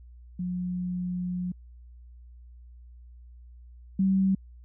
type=tone pair in turn; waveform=sine; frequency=179.9 / 191.85 Hz; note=F#3 / G3; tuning=-48 / -37 cents; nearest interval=minor second; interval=111 cents; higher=second; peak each=-28 / -20 dBFS; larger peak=second; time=0.39-1.52 / 3.99-4.35 s; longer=first; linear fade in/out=5 ms; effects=added 60 Hz sine -46 dBFS peak until 4.64 s